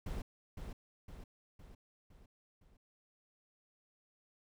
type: noise with echo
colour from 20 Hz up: brown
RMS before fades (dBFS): -40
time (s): 0.06-0.22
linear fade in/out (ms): 5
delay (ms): 510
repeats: 5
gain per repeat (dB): -5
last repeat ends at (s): 2.77
effects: none